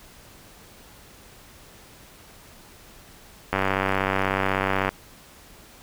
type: click train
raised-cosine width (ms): 0.5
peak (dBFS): -7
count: 132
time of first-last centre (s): 3.53-4.89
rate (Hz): 96.3
effects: pink hiss -49 dBFS RMS until 5.82 s